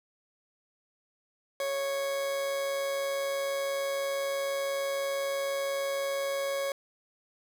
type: tone with amplitude modulation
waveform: 40% pulse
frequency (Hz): 553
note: C#5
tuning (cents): -4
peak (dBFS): -27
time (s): 1.6-6.72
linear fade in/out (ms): 2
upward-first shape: sine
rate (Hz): 146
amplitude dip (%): 30
effects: none